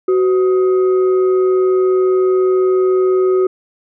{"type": "tone with frequency modulation", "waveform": "sine", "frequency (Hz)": 373.9, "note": "F#4", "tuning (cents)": 18, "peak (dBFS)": -10, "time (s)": [0.08, 3.47], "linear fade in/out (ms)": 5, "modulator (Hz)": 882, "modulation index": 0.31, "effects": []}